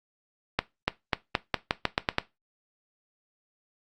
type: accelerating click train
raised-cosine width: 0.3 ms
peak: -6 dBFS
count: 10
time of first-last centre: 0.59-2.184 s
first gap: 290 ms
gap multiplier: 0.87
effects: noise-tail reverb RT60 0.2 s tail -17 dB re dry + Opus 48 kbps